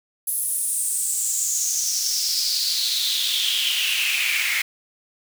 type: noise with high-pass filter sweep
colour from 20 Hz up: pink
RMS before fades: -23 dBFS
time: 0.27-4.62 s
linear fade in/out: 5 ms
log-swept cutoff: 11000 to 2100 Hz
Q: 5.6
effects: none